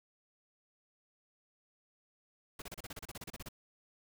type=noise bursts; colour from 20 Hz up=pink; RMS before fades=-45 dBFS; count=15; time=2.59-3.488 s; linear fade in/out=5 ms; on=30 ms; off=32 ms; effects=none